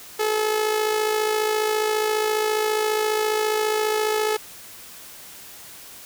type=tone with amplitude modulation; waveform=sawtooth; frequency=429.9 Hz; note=A4; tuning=40 cents flat; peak=-14 dBFS; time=0.19-4.37 s; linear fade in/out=10 ms; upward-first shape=sine; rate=54.7 Hz; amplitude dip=50%; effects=white hiss -42 dBFS RMS until 6.05 s